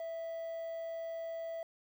triangle tone with quantisation, 659.3 Hz, E5, in tune, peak -36 dBFS, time 0-1.63 s, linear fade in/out 2 ms, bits 10, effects none

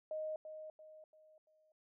sine tone with echo, 622.3 Hz, D#5, in tune, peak -38 dBFS, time 0.11-0.36 s, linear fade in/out 2 ms, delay 340 ms, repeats 4, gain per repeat -8 dB, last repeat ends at 1.72 s, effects none

